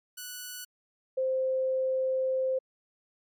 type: tone pair in turn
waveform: 5% pulse / sine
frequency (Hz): 1480 / 522.2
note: F#6 / C5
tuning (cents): 0 / -3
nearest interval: octave + tritone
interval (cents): 1803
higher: first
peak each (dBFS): -27 / -25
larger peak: second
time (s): 0.17-0.65 / 1.17-2.59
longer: second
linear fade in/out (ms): 10
effects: MP3 96 kbps